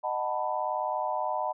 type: chord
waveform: sine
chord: B dominant seventh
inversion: first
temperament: just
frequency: 617.4 / 740.8 / 889 / 987.8 Hz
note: D#5 / F#5 / A5 / B5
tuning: -14 / +2 / +18 / 0 cents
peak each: -33 dBFS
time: 0.03-1.53 s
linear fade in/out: 20 ms
effects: none